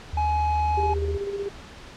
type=tone with pitch glide; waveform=sine; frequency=76.5 to 77.25 Hz; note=D#2 to D#2; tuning=-29 to -12 cents; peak=-25 dBFS; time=0.13-1.17 s; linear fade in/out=5 ms; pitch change=+17 cents; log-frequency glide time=0.6-0.75 s
type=tone; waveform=triangle; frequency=843 Hz; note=G#5; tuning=26 cents sharp; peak=-20 dBFS; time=0.17-0.94 s; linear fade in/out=5 ms
type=tone with tremolo; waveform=sine; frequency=400 Hz; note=G4; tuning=35 cents sharp; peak=-25 dBFS; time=0.77-1.49 s; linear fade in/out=10 ms; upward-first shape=square; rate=16 Hz; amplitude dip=45%
effects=pink hiss -43 dBFS RMS until 1.96 s + low-pass 5000 Hz 12 dB/octave